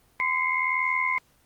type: tone cluster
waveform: sine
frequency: 1025 / 2088 / 2169 Hz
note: C6 / C7 / C#7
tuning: -36 / -4 / -38 cents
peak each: -27 dBFS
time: 0.2-1.18 s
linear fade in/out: 0 ms
effects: pink hiss -62 dBFS RMS until 1.45 s + Opus 24 kbps